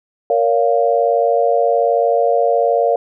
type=chord; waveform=sine; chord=Bb minor; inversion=none; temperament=equal with one note detuned; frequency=466.2 / 565 / 698.5 Hz; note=Bb4 / Db5 / F5; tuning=0 / +33 / 0 cents; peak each=-16 dBFS; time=0.3-2.96 s; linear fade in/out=2 ms; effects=none